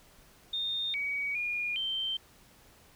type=tone with pitch steps; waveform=sine; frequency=3653 / 2261 / 2430 / 3121 Hz; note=A#7 / C#7 / D#7 / G7; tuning=-36 / +34 / -42 / -8 cents; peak=-30 dBFS; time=0.53-2.17 s; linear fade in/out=5 ms; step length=410 ms; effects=pink hiss -59 dBFS RMS until 2.95 s